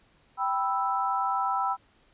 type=chord; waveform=sine; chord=E minor; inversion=first; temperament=equal; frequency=784 / 987.8 / 1318.5 Hz; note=G5 / B5 / E6; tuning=0 / 0 / 0 cents; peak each=-29 dBFS; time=0.37-1.77 s; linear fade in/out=50 ms; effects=pink hiss -63 dBFS RMS until 2.13 s + resampled to 8000 Hz